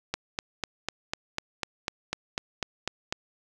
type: click train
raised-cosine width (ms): 0.2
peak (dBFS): -11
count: 13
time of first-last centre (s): 0.14-3.125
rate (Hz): 4.02
effects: none